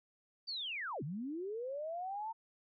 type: linear two-way sweep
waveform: sine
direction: down then up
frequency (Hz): 4699 to 128.6 to 912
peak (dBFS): -38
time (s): 0.47-2.33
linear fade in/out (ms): 20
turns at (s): 1.03
effects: none